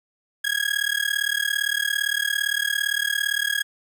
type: tone with amplitude modulation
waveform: 30% pulse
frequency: 1650 Hz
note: G#6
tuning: 12 cents flat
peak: -15 dBFS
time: 0.44-3.63 s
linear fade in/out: 10 ms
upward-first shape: sine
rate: 37.6 Hz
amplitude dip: 95%
effects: none